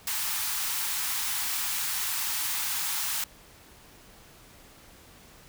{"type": "high-pass noise", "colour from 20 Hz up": "white", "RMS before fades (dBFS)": -30, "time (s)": [0.07, 3.24], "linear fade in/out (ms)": 2, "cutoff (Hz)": 780, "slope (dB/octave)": 96, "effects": ["pink hiss -53 dBFS RMS until 5.48 s"]}